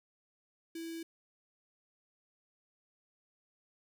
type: tone with notch filter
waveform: square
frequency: 329.6 Hz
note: E4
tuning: in tune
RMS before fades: -42 dBFS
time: 0.75-1.03 s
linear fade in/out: 5 ms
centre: 960 Hz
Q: 0.64
effects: none